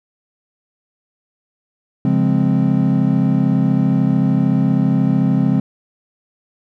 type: chord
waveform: triangle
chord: Db major seventh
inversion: none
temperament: equal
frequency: 138.59 / 174.61 / 207.7 / 261.6 Hz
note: Db3 / F3 / Ab3 / C4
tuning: 0 / 0 / 0 / 0 cents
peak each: -16 dBFS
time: 2.05-5.6 s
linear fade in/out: 2 ms
effects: none

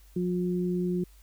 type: tone pair together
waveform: sine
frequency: 178.95 / 357.9 Hz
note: F3 / F4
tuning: +42 / +42 cents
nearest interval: octave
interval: 1200 cents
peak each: -27 / -30 dBFS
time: 0.16-1.04 s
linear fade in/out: 5 ms
effects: added 50 Hz sine -52 dBFS peak until 1.22 s + white hiss -62 dBFS RMS until 1.22 s

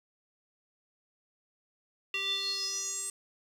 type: tone with band-pass filter sweep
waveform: square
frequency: 391.5 Hz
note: G4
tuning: 2 cents flat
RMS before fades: -34 dBFS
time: 2.14-3.1 s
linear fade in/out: 2 ms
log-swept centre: 2900 to 8500 Hz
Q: 8.9
effects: 10-bit

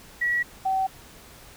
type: tone pair in turn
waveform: sine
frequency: 1927 / 764.7 Hz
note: B6 / G5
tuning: -43 / -43 cents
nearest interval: octave + major third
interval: 1600 cents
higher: first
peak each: -21 dBFS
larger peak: neither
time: 0.21-0.43 / 0.65-0.87 s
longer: neither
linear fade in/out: 10 ms
effects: pink hiss -48 dBFS RMS until 1.56 s

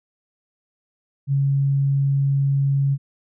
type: tone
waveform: sine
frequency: 138.59 Hz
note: C#3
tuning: in tune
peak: -16 dBFS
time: 1.27-2.98 s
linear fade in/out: 50 ms
effects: none

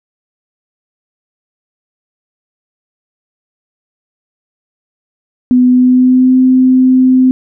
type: tone with pitch glide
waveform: sine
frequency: 250.1 to 257.3 Hz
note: B3 to C4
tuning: +22 to -29 cents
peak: -4 dBFS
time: 5.51-7.31 s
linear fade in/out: 0 ms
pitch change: +49 cents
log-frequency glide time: 5.66-6.37 s
effects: none

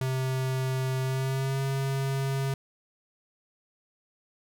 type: tone with pitch glide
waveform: square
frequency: 130.81 to 135.81 Hz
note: C3 to C#3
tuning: 0 to -35 cents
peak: -27 dBFS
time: 0.01-2.54 s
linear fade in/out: 2 ms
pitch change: +65 cents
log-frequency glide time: 1.02-1.61 s
effects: none

